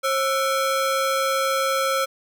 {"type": "ring-modulated tone", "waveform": "40% pulse", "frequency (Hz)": 932.3, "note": "A#5", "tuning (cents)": 0, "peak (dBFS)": -16, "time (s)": [0.03, 2.06], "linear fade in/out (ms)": 20, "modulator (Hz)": 394, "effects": []}